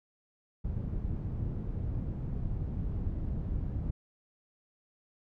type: low-pass noise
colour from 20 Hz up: white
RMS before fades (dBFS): -34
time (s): 0.64-3.91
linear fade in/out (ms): 10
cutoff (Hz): 110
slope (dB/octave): 12
effects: none